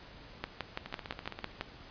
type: two click trains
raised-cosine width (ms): 0.3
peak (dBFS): -24 / -18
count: 9 / 8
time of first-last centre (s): 0.86-1.39 / 0.44-1.611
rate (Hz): 15.1 / 5.98
effects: pink hiss -52 dBFS RMS until 1.9 s + resampled to 11025 Hz